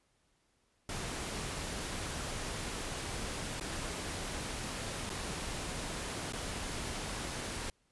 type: noise with dropouts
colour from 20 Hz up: pink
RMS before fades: -39 dBFS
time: 0.89-7.7 s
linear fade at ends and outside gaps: 2 ms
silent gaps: 3.599-3.609 / 5.095-5.1 / 6.324-6.333 s
effects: pink hiss -74 dBFS RMS until 7.91 s + resampled to 24000 Hz